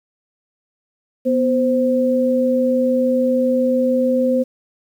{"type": "tone pair together", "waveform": "sine", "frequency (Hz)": [246.9, 520.1], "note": ["B3", "C5"], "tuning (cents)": [0, -10], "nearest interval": "octave + minor second", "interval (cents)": 1290, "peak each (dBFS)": [-17, -16], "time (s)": [1.25, 4.44], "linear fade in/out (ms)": 20, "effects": ["8-bit"]}